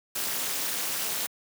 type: noise with amplitude modulation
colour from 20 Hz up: white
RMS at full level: -26 dBFS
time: 0.15-1.27 s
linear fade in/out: 10 ms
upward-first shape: sine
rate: 239 Hz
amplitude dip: 100%
effects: high-pass 150 Hz 12 dB/octave